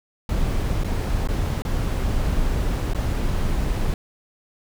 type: noise with dropouts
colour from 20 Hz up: brown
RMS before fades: -22 dBFS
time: 0.29-3.94 s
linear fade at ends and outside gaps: 2 ms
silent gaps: 0.837-0.844 / 1.274-1.287 / 1.621-1.65 / 2.935-2.947 s
effects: none